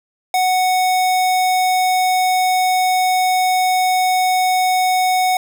square tone, 740 Hz, F#5, in tune, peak -14 dBFS, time 0.34-5.37 s, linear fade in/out 2 ms, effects none

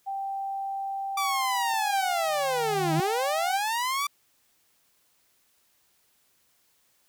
sine tone, 784 Hz, G5, in tune, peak -29 dBFS, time 0.06-3.58 s, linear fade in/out 20 ms
sawtooth linear two-way sweep, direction down then up, 1173 to 311.1 to 1173 Hz, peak -22 dBFS, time 1.17-4.07 s, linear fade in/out 5 ms, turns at 2.94 s
sine tone with exponential growth, 155 Hz, D#3, 6 cents flat, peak -22 dBFS, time 2.26-3 s, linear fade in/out 0 ms, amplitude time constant 160 ms
effects white hiss -67 dBFS RMS until 7.08 s

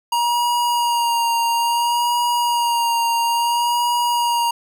square tone with vibrato, 946 Hz, A#5, 25 cents sharp, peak -17 dBFS, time 0.12-4.51 s, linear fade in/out 5 ms, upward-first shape sine, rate 0.59 Hz, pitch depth 24 cents each way, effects none

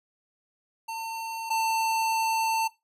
square tone pair in turn, 903 / 895.2 Hz, A5 / A5, +45 / +30 cents, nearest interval unison, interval 15 cents, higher first, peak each -32 / -24 dBFS, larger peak second, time 0.88-1.5 / 1.5-2.68 s, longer second, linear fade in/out 10 ms, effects noise-tail reverb RT60 0.2 s tail -18 dB re dry + resampled to 32000 Hz

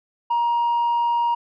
triangle tone with tanh clipping, 945 Hz, A#5, 23 cents sharp, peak -18 dBFS, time 0.3-1.35 s, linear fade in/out 10 ms, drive 6 dB, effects none

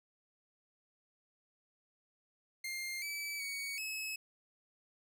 sawtooth tone with pitch steps, 2112 / 2303 / 2243 / 2580 Hz, C7 / D7 / C#7 / E7, +16 / -34 / +20 / -38 cents, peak -35 dBFS, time 2.64-4.16 s, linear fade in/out 5 ms, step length 380 ms, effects none

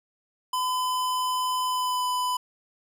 square tone with pitch glide, 1011 to 1000 Hz, B5 to B5, +40 to +21 cents, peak -25 dBFS, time 0.53-2.37 s, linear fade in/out 5 ms, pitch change -19 cents, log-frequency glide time 1.65-2.05 s, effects none

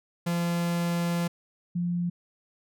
45% pulse / sine tone pair in turn, 171.8 / 174.6 Hz, F3 / F3, -28 / 0 cents, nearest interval unison, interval 28 cents, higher second, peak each -25 dBFS, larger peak neither, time 0.26-1.28 / 1.75-2.1 s, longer first, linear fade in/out 10 ms, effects none

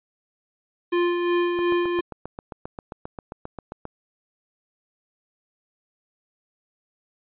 square tone with tremolo, 349.2 Hz, F4, in tune, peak -19 dBFS, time 0.92-2.01 s, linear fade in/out 10 ms, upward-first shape sine, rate 2.8 Hz, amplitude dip 40%
click train, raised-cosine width 1 ms, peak -20 dBFS, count 18, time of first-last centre 1.59-3.854 s, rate 7.51 Hz
effects resampled to 8000 Hz

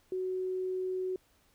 sine tone, 371.6 Hz, F#4, 7 cents sharp, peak -31 dBFS, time 0.12-1.16 s, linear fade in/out 2 ms, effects pink hiss -68 dBFS RMS until 1.54 s

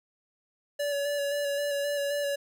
square tone with vibrato, 572 Hz, D5, 46 cents flat, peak -28 dBFS, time 0.79-2.36 s, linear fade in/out 10 ms, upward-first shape square, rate 3.8 Hz, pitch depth 19 cents each way, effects none

